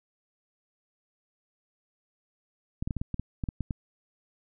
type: clicks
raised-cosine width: 5 ms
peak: -18 dBFS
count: 11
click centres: 2.825 / 2.875 / 2.908 / 2.967 / 3.015 / 3.143 / 3.196 / 3.438 / 3.488 / 3.607 / 3.708 s
effects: none